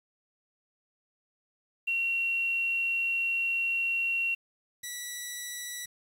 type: tone pair in turn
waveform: sine / 10% pulse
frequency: 2737 / 1952.3 Hz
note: F7 / B6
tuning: -36 / -20 cents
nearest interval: tritone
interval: 584 cents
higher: first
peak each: -26 / -27 dBFS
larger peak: first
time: 1.87-4.35 / 4.83-5.86 s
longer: first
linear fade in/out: 10 ms
effects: 9-bit